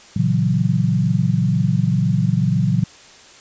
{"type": "chord", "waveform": "sine", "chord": "F# dominant seventh", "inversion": "first", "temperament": "equal", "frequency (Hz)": [116.54, 138.59, 164.81, 185], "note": ["A#2", "C#3", "E3", "F#3"], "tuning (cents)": [0, 0, 0, 0], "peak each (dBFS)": -20, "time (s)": [0.16, 2.84], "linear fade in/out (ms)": 5, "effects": ["white hiss -44 dBFS RMS until 3.4 s", "resampled to 16000 Hz"]}